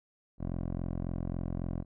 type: tone with low-pass filter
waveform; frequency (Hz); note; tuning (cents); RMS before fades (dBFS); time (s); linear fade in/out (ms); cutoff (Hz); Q
10% pulse; 43.65; F1; 0; -35; 0.38-1.85; 50; 630; 0.63
effects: none